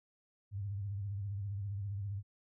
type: tone with vibrato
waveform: sine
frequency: 100 Hz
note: G2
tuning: 35 cents sharp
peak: -36 dBFS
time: 0.51-2.23 s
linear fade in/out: 50 ms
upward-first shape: sine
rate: 15 Hz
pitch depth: 81 cents each way
effects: none